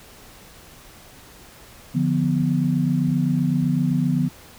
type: chord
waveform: sine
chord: B diminished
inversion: first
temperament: equal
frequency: 146.83 / 174.61 / 246.9 Hz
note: D3 / F3 / B3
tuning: 0 / 0 / 0 cents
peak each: -22 dBFS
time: 1.94-4.29 s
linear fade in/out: 20 ms
effects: pink hiss -46 dBFS RMS until 4.58 s